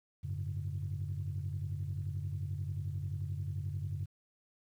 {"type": "chord", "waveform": "sine", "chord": "F# suspended second", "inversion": "none", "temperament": "equal with one note detuned", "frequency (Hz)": [92.5, 103.83, 141.99], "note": ["F#2", "G#2", "C#3"], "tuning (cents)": [0, 0, 42], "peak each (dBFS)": [-37, -40, -39], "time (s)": [0.23, 4.06], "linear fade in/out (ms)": 20, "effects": ["tanh soft clip ceiling -28 dBFS", "11-bit"]}